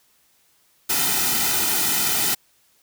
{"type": "noise with comb filter", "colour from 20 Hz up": "white", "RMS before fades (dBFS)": -21, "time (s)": [0.89, 2.35], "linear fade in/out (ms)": 10, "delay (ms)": 1.8, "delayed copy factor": -0.8, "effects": ["white hiss -61 dBFS RMS until 2.82 s"]}